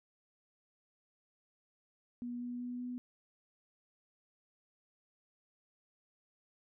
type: tone with pitch steps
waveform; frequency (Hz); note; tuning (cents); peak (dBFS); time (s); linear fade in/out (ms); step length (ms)
sine; 242.3 / 244 / 245.7 / 247.4; B3 / B3 / B3 / B3; -33 / -21 / -9 / +3; -38; 2.22-2.98; 0; 190
effects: none